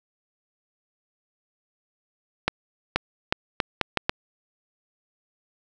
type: accelerating click train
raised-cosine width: 0.3 ms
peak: -4 dBFS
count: 7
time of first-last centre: 2.48-4.095 s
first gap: 480 ms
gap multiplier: 0.76
effects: none